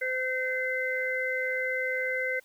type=harmonic tone; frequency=514 Hz; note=C5; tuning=31 cents flat; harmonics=1 / 3 / 4; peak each=-32 / -33 / -30 dBFS; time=0.01-2.4 s; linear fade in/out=10 ms; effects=white hiss -62 dBFS RMS until 2.44 s